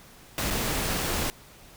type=noise with dropouts; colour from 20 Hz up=pink; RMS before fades=-28 dBFS; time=0.38-1.3 s; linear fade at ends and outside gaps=0 ms; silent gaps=0.503-0.508 s; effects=pink hiss -51 dBFS RMS until 1.76 s